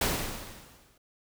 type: noise with exponential decay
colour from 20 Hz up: pink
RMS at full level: -25 dBFS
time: 0.01-0.98 s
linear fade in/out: 5 ms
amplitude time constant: 210 ms
effects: none